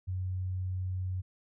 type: tone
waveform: sine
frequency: 92.5 Hz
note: F#2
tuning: in tune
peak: -31 dBFS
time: 0.07-1.22 s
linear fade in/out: 20 ms
effects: none